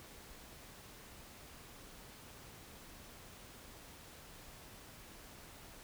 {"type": "silence", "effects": ["pink hiss -55 dBFS RMS until 5.83 s"]}